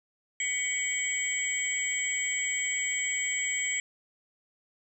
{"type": "tone cluster", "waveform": "sine", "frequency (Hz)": [1982, 2235, 3147, 7650], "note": ["B6", "C#7", "G7", "A#8"], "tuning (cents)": [6, 14, 6, 44], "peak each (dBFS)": [-34, -31, -38, -31], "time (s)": [0.4, 3.8], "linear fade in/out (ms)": 2, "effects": ["tanh soft clip ceiling -17 dBFS"]}